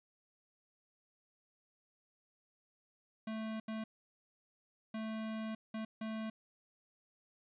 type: tone bursts at uneven times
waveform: square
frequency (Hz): 220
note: A3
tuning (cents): 0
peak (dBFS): -39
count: 5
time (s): 3.27-3.6 / 3.68-3.84 / 4.94-5.55 / 5.74-5.85 / 6.01-6.3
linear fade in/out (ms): 5
effects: resampled to 8000 Hz + 12-bit